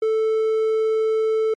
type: tone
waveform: triangle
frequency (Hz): 440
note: A4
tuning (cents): 0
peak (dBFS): -15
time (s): 0.02-1.54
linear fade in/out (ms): 5
effects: MP3 48 kbps

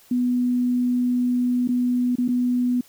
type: tone with dropouts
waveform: sine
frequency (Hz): 246.9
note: B3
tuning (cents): 0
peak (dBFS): -18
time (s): 0.11-2.81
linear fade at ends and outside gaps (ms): 5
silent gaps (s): 1.676-1.688 / 2.156-2.183 / 2.28-2.287
effects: white hiss -53 dBFS RMS until 2.88 s

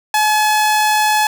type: tone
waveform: sawtooth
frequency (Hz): 853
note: G#5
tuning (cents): +46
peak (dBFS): -8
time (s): 0.14-1.27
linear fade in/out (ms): 2
effects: none

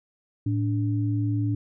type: tone pair together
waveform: sine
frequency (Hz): 110 / 290.4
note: A2 / D4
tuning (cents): 0 / -19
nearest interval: octave + perfect fourth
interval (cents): 1681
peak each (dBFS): -23 / -28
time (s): 0.46-1.55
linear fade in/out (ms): 5
effects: none

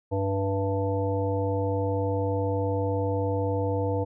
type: harmonic tone with a mistuned harmonic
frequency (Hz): 98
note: G2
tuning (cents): 0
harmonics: 1 / 3 / 5 / 7 / 9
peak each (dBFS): -27 / -32 / -28 / -36 / -35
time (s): 0.11-4.05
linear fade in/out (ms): 20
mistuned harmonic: 7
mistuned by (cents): -32
effects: none

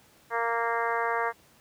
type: harmonic tone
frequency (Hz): 231.9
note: A#3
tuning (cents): -9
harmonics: 2 / 3 / 4 / 5 / 6 / 7 / 8 / 9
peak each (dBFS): -32 / -33 / -31 / -32 / -37 / -34 / -37 / -40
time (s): 0.3-1.33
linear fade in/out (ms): 50
effects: pink hiss -59 dBFS RMS until 1.6 s + high-pass 80 Hz 12 dB/octave

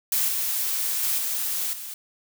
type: noise with level steps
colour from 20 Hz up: blue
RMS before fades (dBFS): -23 / -26 / -24 / -27 / -36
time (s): 0.12-1.94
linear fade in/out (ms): 2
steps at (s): 0.28 / 1.03 / 1.18 / 1.73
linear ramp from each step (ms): 2
effects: none

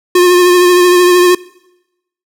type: tone with vibrato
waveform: square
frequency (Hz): 357.3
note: F4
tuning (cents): +40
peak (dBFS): -5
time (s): 0.15-1.35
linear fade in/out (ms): 5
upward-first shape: triangle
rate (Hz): 13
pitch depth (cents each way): 31
effects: noise-tail reverb RT60 0.9 s tail -22 dB re dry

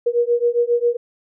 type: beating tone pair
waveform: sine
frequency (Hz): 473.5 / 480.9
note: A#4 / B4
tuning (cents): +27 / -46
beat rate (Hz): 7.4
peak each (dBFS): -18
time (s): 0.06-0.97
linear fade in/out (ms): 10
effects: none

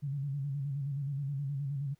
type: tone with vibrato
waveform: sine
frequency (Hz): 140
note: C#3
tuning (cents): +18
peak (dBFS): -32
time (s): 0.02-1.95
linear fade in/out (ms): 20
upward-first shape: square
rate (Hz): 9.5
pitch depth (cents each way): 59
effects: pink hiss -74 dBFS RMS until 1.99 s

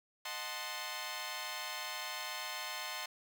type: chord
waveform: 10% pulse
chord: D# diminished seventh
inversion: none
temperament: equal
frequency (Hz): 622.3 / 740 / 880 / 1046.5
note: D#5 / F#5 / A5 / C6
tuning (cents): 0 / 0 / 0 / 0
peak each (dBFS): -39 / -38 / -37 / -34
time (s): 0.25-3.06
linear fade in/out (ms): 5
effects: none

